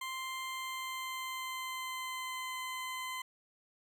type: tone with pitch glide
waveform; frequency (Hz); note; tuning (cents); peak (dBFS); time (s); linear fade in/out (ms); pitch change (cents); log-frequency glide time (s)
20% pulse; 1046.5 to 1027.9; C6 to C6; 0 to -31; -33; 0.01-3.22; 5; -31; 0.42-2.54
effects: none